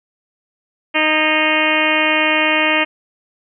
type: harmonic tone with a mistuned harmonic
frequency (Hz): 309.4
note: D#4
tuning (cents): -10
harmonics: 1 / 2 / 3 / 4 / 5 / 6 / 7 / 8 / 9 / 10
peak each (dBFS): -22 / -21 / -23 / -24 / -26 / -21 / -20 / -20 / -21 / -26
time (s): 0.94-2.85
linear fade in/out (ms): 20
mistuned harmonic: 5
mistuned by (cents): +48
effects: none